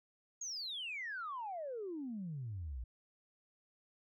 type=exponential sweep; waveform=sine; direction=down; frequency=6740 to 56 Hz; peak=-39 dBFS; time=0.41-2.84 s; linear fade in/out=5 ms; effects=tanh soft clip ceiling -35 dBFS